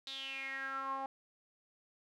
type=tone with band-pass filter sweep; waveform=sawtooth; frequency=269.7 Hz; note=C#4; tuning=47 cents flat; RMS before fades=-41 dBFS; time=0.07-1.06 s; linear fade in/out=2 ms; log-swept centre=3900 to 860 Hz; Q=8.2; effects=none